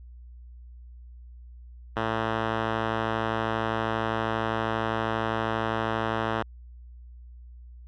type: tone with low-pass filter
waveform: 5% pulse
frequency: 112.5 Hz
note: A2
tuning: 39 cents sharp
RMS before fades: -28 dBFS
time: 1.96-6.43 s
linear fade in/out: 10 ms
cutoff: 2200 Hz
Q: 1.3
effects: added 60 Hz sine -43 dBFS peak until 7.87 s